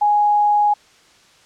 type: tone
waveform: sine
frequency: 830.6 Hz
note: G#5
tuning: in tune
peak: -12 dBFS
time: 0.01-0.74 s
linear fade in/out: 10 ms
effects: white hiss -51 dBFS RMS until 1.45 s + low-pass 6000 Hz 12 dB/octave